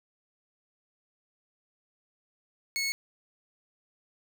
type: tone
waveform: 20% pulse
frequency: 2195 Hz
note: C#7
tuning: 18 cents flat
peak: -23 dBFS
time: 2.76-2.92 s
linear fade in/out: 0 ms
effects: 10-bit